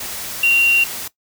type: tone in noise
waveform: sine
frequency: 2759 Hz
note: F7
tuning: 22 cents flat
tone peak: -10 dBFS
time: 0.43-0.84 s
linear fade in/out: 5 ms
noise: white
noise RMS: -28 dBFS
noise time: 0-1.08 s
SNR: +15 dB
effects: noise-tail reverb RT60 0.1 s tail -18 dB re dry